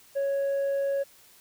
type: tone with tanh clipping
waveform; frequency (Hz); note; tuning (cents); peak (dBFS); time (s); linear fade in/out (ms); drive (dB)
triangle; 554.4; C#5; 0; -25; 0.15-1.04; 20; 7
effects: white hiss -56 dBFS RMS until 1.4 s